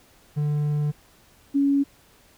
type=tone pair in turn; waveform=triangle / sine; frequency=148.2 / 279.8 Hz; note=D3 / C#4; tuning=+16 / +16 cents; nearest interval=major seventh; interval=1100 cents; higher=second; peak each=-19 / -17 dBFS; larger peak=second; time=0.36-0.92 / 1.54-1.84 s; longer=first; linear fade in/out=20 ms; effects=pink hiss -56 dBFS RMS until 2.37 s